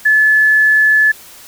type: tone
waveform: sine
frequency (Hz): 1726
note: A6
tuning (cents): -34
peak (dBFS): -7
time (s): 0.05-1.12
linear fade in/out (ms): 10
effects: white hiss -38 dBFS RMS until 1.47 s